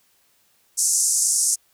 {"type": "band-pass noise", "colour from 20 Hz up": "white", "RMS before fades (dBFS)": -20, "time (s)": [0.77, 1.56], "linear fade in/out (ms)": 20, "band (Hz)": [5700, 10000], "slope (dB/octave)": 48, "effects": ["white hiss -62 dBFS RMS until 1.73 s"]}